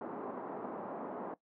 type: band-pass noise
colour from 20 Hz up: pink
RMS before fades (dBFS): -42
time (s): 0.01-1.34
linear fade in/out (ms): 2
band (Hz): 230 to 1100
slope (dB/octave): 24
effects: noise-tail reverb RT60 0.1 s tail -17 dB re dry